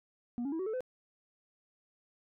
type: tone with pitch steps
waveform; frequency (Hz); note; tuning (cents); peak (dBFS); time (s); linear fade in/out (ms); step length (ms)
sine; 240.2 / 279.1 / 324.4 / 376.9 / 438 / 509; B3 / C#4 / E4 / F#4 / A4 / C5; -48 / +12 / -28 / +32 / -8 / -48; -30; 0.38-0.806; 0; 71
effects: tanh soft clip ceiling -32 dBFS